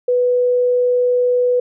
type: tone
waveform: sine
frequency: 493.9 Hz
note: B4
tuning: in tune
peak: -12 dBFS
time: 0.08-1.6 s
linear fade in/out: 5 ms
effects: none